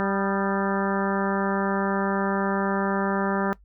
harmonic tone with a mistuned harmonic, 196 Hz, G3, in tune, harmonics 1 / 2 / 3 / 4 / 5 / 6 / 7 / 8 / 9, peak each -26 / -29 / -31 / -32 / -33 / -34 / -34 / -35 / -36 dBFS, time 0-3.53 s, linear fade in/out 0 ms, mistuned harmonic 6, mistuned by +58 cents, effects noise-tail reverb RT60 0.1 s tail -18 dB re dry + added 50 Hz sine -51 dBFS peak until 3.64 s

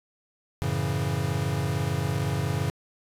square chord, F# minor seventh, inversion none, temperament equal with one note detuned, 92.5 / 110 / 138.59 / 165.67 Hz, F#2 / A2 / C#3 / E3, 0 / 0 / 0 / +9 cents, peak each -32 / -32 / -29 / -34 dBFS, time 0.62-2.7 s, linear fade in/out 0 ms, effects resampled to 32000 Hz + 9-bit

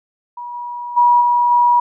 sine tone with level steps, 965 Hz, B5, 40 cents flat, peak -26 / -24 / -8 / -11 / -9 dBFS, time 0.37-1.8 s, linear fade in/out 5 ms, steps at 0.53 / 0.96 / 1.2 / 1.5 s, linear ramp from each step 20 ms, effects none

